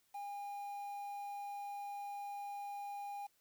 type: tone with quantisation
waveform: triangle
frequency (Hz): 810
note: G#5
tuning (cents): -43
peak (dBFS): -40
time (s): 0.14-3.27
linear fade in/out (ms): 10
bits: 10
effects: white hiss -75 dBFS RMS until 3.4 s